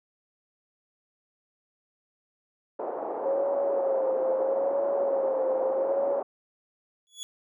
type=band-pass noise; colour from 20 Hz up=pink; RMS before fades=-33 dBFS; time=2.79-6.23 s; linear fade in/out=5 ms; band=410 to 810 Hz; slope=24 dB/octave
type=tone with vibrato; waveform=sine; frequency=542 Hz; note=C#5; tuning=39 cents flat; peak=-24 dBFS; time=3.25-6.2 s; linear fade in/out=10 ms; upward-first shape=sine; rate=0.77 Hz; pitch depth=57 cents each way
type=tone with exponential growth; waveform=25% pulse; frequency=3389 Hz; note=G#7; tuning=34 cents sharp; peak=-28 dBFS; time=7.07-7.23 s; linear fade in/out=0 ms; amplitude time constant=34 ms
effects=none